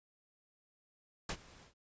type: noise with ADSR envelope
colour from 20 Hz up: pink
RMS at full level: -36 dBFS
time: 1.29-1.74 s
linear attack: 4 ms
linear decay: 68 ms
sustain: -22 dB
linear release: 110 ms
effects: resampled to 16000 Hz